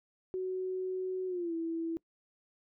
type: tone with pitch glide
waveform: sine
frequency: 372.2 to 329.7 Hz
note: F#4 to E4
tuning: +10 to 0 cents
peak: -32 dBFS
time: 0.34-1.97 s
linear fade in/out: 0 ms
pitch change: -210 cents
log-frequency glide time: 1.27-1.54 s
effects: noise-tail reverb RT60 0.1 s tail -23 dB re dry